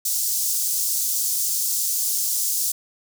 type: high-pass noise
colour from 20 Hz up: pink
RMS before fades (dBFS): -23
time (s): 0.05-2.72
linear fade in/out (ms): 5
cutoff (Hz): 5800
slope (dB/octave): 24
effects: none